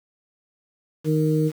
harmonic tone, 155.3 Hz, D#3, 3 cents flat, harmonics 1 / 2 / 3, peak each -20 / -23 / -24 dBFS, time 1.04-1.52 s, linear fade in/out 50 ms, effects 7-bit

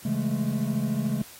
triangle chord, A major seventh, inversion first, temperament just, 137.5 / 165 / 206.2 / 220 Hz, C#3 / E3 / G#3 / A3, -14 / +2 / -12 / 0 cents, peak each -28 / -32 / -27 / -26 dBFS, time 0.05-1.22 s, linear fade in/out 5 ms, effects white hiss -47 dBFS RMS until 1.39 s + AAC 48 kbps

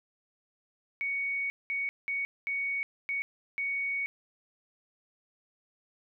sine tone bursts at uneven times, 2232 Hz, C#7, 11 cents sharp, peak -29 dBFS, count 6, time 1.01-1.5 / 1.7-1.89 / 2.08-2.25 / 2.47-2.83 / 3.09-3.22 / 3.58-4.06 s, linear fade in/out 0 ms, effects none

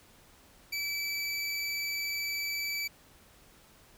25% pulse tone with vibrato, 2309 Hz, D7, 30 cents flat, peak -28 dBFS, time 0.72-2.88 s, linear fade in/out 10 ms, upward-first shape sine, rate 20 Hz, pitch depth 12 cents each way, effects pink hiss -59 dBFS RMS until 3.97 s

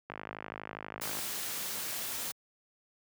click train, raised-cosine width 0.5 ms, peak -24 dBFS, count 58, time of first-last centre 0.1-1.19 s, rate 52.3 Hz
white noise, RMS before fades -37 dBFS, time 1.01-2.32 s, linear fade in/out 10 ms
effects high-pass 100 Hz 12 dB/octave

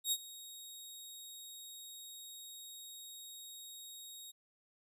15% pulse tone with ADSR envelope, 3760 Hz, A#7, 14 cents sharp, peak -22 dBFS, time 0.04-4.32 s, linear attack 79 ms, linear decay 51 ms, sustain -19 dB, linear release 18 ms, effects resampled to 32000 Hz

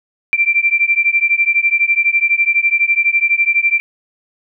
sine beating tone pair, 2349 / 2361 Hz, D7 / D7, 0 / +9 cents, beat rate 12 Hz, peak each -14 dBFS, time 0.33-3.8 s, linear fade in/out 0 ms, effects none

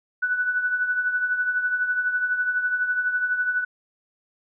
sine tone with tremolo, 1486 Hz, F#6, 7 cents sharp, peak -18 dBFS, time 0.22-3.65 s, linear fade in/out 10 ms, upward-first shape triangle, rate 12 Hz, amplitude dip 65%, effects none

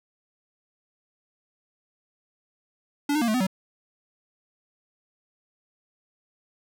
square tone with pitch steps, 288.3 / 304.9 / 234.5 / 216.1 / 252.7 / 189.6 Hz, D4 / D#4 / A#3 / A3 / B3 / F#3, -32 / -35 / +11 / -31 / +40 / +43 cents, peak -22 dBFS, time 3.09-3.468 s, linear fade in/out 5 ms, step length 63 ms, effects none

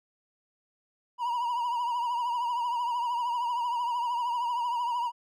triangle tone with vibrato, 960 Hz, B5, 49 cents flat, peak -25 dBFS, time 1.18-5.12 s, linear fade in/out 50 ms, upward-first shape triangle, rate 13 Hz, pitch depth 76 cents each way, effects none

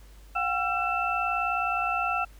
sine tone cluster, 720 / 779 / 1351 / 2656 Hz, F#5 / G5 / E6 / E7, -47 / -11 / +42 / +12 cents, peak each -31 / -32 / -28 / -31 dBFS, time 0.35-2.25 s, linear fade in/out 10 ms, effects added 50 Hz sine -47 dBFS peak until 2.39 s + pink hiss -58 dBFS RMS until 2.39 s

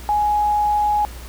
sine tone, 835 Hz, G#5, 9 cents sharp, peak -15 dBFS, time 0.09-1.05 s, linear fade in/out 0 ms, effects added 60 Hz sine -33 dBFS peak until 1.28 s + pink hiss -40 dBFS RMS until 1.28 s

